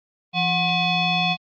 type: tone with frequency modulation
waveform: sine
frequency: 1632 Hz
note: G#6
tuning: 31 cents flat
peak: -18 dBFS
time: 0.33-1.37 s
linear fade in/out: 50 ms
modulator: 902 Hz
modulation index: 2.4
effects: Opus 32 kbps